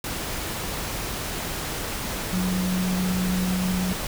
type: tone in noise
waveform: sine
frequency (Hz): 183.7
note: F#3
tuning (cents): -12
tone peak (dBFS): -22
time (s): 2.33-3.93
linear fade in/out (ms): 2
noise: pink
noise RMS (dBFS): -30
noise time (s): 0.04-4.07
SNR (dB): +5
effects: none